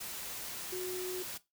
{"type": "tone in noise", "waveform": "sine", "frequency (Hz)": 366.5, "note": "F#4", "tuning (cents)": -16, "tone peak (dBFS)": -36, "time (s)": [0.72, 1.23], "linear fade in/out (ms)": 10, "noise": "white", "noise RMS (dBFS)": -42, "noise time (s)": [0, 1.38], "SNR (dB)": 3, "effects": ["noise-tail reverb RT60 0.2 s tail -17 dB re dry"]}